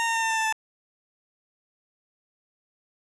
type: tone with pitch steps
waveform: 20% pulse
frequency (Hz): 922 / 914.6 / 907.2 / 899.9 / 892.7 / 885.5 / 878.3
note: A#5 / A#5 / A#5 / A5 / A5 / A5 / A5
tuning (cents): -19 / -33 / -47 / +39 / +25 / +11 / -3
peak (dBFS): -18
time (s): 0-0.525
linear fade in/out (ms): 0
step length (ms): 75
effects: resampled to 24000 Hz + 8-bit